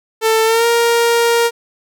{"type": "tone with pitch glide", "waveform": "sawtooth", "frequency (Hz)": [444.5, 467.9], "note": ["A4", "A#4"], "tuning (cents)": [18, 6], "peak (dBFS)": -7, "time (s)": [0.21, 1.51], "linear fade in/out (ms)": 50, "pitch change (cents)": 88, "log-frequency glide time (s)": [0.45, 0.66], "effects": []}